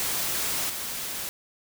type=noise with level steps; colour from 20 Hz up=white; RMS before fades=-28 / -33 dBFS; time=0-1.29 s; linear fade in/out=0 ms; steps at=0.69 s; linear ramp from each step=10 ms; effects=none